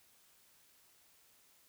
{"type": "silence", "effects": ["white hiss -67 dBFS RMS until 1.68 s"]}